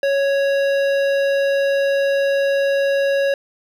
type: tone with hard clipping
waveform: sine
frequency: 554.4 Hz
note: C#5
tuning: in tune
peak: -17 dBFS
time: 0.03-3.34 s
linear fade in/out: 2 ms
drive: 13 dB
effects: none